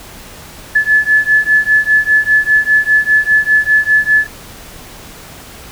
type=beating tone pair; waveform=sine; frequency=1723 / 1728 Hz; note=A6 / A6; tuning=-37 / -32 cents; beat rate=5 Hz; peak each=-11 dBFS; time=0.75-4.27 s; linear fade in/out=10 ms; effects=pink hiss -34 dBFS RMS until 5.71 s